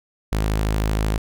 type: tone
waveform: sawtooth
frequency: 53 Hz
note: G#1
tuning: 36 cents sharp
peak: -15 dBFS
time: 0.32-1.18 s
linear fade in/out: 5 ms
effects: none